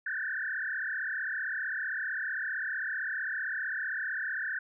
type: tone with frequency modulation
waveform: sine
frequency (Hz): 1648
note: G#6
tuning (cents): -14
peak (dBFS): -31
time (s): 0.06-4.59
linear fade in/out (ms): 5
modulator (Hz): 35.5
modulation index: 4.6
effects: none